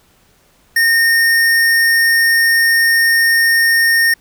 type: tone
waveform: square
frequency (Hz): 1836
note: A#6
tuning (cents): -27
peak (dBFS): -10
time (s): 0.76-4.14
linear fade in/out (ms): 5
effects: pink hiss -53 dBFS RMS until 4.2 s